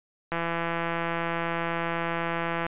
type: click train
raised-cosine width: 0.5 ms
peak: -14 dBFS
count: 395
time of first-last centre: 0.32-2.665 s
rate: 168 Hz
effects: resampled to 8000 Hz